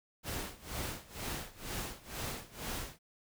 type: noise with tremolo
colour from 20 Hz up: pink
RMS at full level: -38 dBFS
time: 0.23-2.99 s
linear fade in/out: 50 ms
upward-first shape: sine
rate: 2.1 Hz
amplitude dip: 90%
effects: none